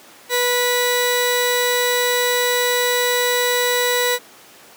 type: tone pair together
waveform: sawtooth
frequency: 490 / 1960 Hz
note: B4 / B6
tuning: -14 / -14 cents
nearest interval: 2 octaves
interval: 2400 cents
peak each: -14 / -15 dBFS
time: 0.29-4.19 s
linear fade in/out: 50 ms
effects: pink hiss -44 dBFS RMS until 4.76 s + high-pass 300 Hz 12 dB/octave